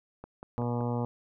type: click train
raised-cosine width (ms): 1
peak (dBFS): -28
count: 4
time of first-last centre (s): 0.24-0.808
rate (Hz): 5.28
type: harmonic tone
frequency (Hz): 120.3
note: B2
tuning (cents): -45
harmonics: 1 / 2 / 3 / 4 / 5 / 6 / 7 / 8 / 9 / 10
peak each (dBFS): -31 / -33 / -43 / -36 / -42 / -44 / -40 / -44 / -47 / -50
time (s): 0.58-1.05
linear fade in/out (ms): 0
effects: none